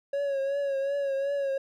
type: tone with vibrato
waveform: triangle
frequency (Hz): 554.4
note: C#5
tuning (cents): 0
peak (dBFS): -24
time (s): 0.13-1.58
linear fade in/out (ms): 5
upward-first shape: triangle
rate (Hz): 2.7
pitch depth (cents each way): 52
effects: none